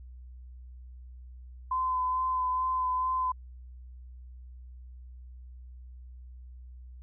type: tone with vibrato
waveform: sine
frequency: 1021 Hz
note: C6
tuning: 43 cents flat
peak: -26 dBFS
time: 1.71-3.32 s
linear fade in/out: 5 ms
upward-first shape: sine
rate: 2.3 Hz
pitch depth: 16 cents each way
effects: added 62 Hz sine -44 dBFS peak until 7.02 s